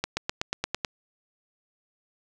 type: accelerating click train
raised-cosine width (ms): 0.2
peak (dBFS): -9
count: 8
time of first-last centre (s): 0.04-0.848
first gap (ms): 130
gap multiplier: 0.96
effects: none